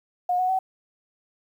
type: tone with pitch steps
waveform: sine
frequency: 719 / 737.5 / 756.5 Hz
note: F#5 / F#5 / F#5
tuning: -50 / -6 / +38 cents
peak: -20 dBFS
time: 0.29-0.59 s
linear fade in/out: 5 ms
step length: 100 ms
effects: 9-bit